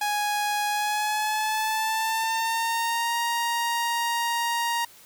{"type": "tone with pitch glide", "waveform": "sawtooth", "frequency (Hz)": [830.6, 937.7], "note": ["G#5", "A#5"], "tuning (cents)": [0, 10], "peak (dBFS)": -20, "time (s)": [0.01, 4.85], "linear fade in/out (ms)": 5, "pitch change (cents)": 210, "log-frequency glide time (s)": [0.69, 3.16], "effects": ["white hiss -51 dBFS RMS until 5.05 s"]}